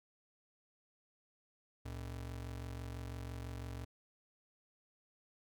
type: ring-modulated tone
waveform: square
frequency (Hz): 89.1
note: F2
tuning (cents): +35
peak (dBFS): -40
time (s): 1.85-3.85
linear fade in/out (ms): 10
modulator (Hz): 23
effects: none